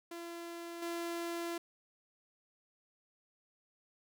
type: tone with level steps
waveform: sawtooth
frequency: 340.1 Hz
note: F4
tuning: 46 cents flat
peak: -39 / -33 dBFS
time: 0.11-1.58 s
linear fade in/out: 5 ms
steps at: 0.82 s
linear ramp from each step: 5 ms
effects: none